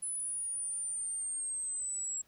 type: linear sweep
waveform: sine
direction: down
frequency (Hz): 10080 to 7610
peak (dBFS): -34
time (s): 0.02-2.22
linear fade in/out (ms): 10
effects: pink hiss -68 dBFS RMS until 2.27 s